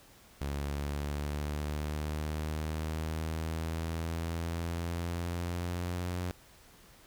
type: linear sweep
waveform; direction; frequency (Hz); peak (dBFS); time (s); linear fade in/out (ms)
sawtooth; up; 70.6 to 89.6; -29; 0.41-6.31; 0
effects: pink hiss -58 dBFS RMS until 7.06 s